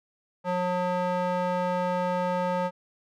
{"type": "tone with band-pass filter", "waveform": "square", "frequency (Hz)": 180, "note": "F#3", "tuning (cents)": -47, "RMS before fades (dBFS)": -27, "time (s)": [0.44, 2.71], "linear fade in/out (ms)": 50, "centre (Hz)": 780, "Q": 1.6, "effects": []}